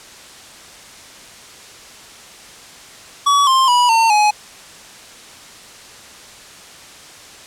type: tone with pitch steps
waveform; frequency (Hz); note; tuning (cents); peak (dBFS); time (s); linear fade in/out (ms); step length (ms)
square; 1135 / 1052.9 / 976.7 / 906.1 / 840.5; C#6 / C6 / B5 / A#5 / G#5; +41 / +11 / -20 / -49 / +20; -11; 3.26-4.31; 10; 210
effects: white hiss -39 dBFS RMS until 7.46 s + low-pass 8000 Hz 12 dB/octave